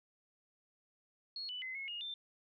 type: tone with pitch steps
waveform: sine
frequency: 4318 / 2981 / 2046 / 2177 / 2856 / 3568 Hz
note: C#8 / F#7 / C7 / C#7 / F7 / A7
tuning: -46 / +12 / -39 / -32 / +38 / +23 cents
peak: -40 dBFS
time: 1.36-2.14 s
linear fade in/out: 2 ms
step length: 130 ms
effects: none